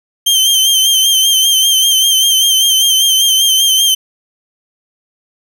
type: tone with vibrato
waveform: sawtooth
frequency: 3136 Hz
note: G7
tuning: in tune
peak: -5 dBFS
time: 0.26-3.95 s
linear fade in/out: 10 ms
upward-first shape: sine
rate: 5.1 Hz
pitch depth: 45 cents each way
effects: none